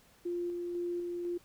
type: tone with tremolo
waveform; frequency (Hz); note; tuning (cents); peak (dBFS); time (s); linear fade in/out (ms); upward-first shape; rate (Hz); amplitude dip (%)
sine; 349.2; F4; 0; -32; 0.25-1.38; 10; square; 2; 25
effects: pink hiss -63 dBFS RMS until 1.44 s